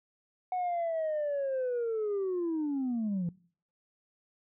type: linear sweep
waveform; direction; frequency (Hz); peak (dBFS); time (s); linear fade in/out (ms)
sine; down; 740 to 166.4; -27; 0.52-3.29; 2
effects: noise-tail reverb RT60 0.5 s tail -23 dB re dry + tanh soft clip ceiling -27 dBFS